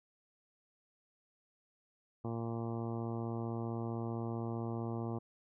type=harmonic tone; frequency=115.5 Hz; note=A#2; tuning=16 cents flat; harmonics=1 / 2 / 3 / 4 / 5 / 6 / 7 / 8 / 9 / 10; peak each=-39 / -41 / -43 / -47 / -52 / -50 / -51 / -55 / -54 / -56 dBFS; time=2.24-5.19 s; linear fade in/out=10 ms; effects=none